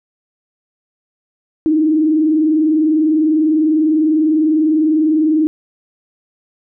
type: tone with vibrato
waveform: sine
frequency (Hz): 311.1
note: D#4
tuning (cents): 0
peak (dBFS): -10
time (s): 1.66-5.47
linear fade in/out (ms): 0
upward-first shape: triangle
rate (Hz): 20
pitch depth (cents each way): 94
effects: none